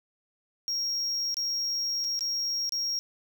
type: tone with dropouts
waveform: triangle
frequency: 5588 Hz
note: F8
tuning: in tune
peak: -26 dBFS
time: 0.68-2.99 s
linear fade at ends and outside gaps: 0 ms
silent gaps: 1.343-1.369 / 2.042-2.046 / 2.192-2.208 / 2.693-2.722 s
effects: none